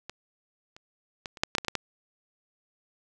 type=clicks; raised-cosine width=0.2 ms; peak=-20 / -30 / -18 / -27 / -6 / -7 / -8 / -19 / -10 / -10 dBFS; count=10; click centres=0.096 / 0.765 / 1.258 / 1.372 / 1.435 / 1.551 / 1.583 / 1.648 / 1.683 / 1.753 s; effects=none